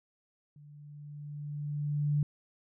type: tone with level ramp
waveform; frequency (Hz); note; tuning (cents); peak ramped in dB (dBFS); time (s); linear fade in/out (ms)
sine; 146.83; D3; 0; -51 to -24; 0.56-2.23; 2
effects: none